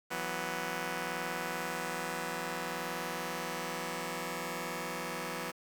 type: chord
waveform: 5% pulse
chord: E suspended second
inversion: none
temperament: just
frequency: 164.81 / 185.42 / 247.2 Hz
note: E3 / F#3 / B3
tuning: 0 / +4 / +2 cents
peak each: -29 dBFS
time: 0.1-5.52 s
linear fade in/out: 20 ms
effects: 10-bit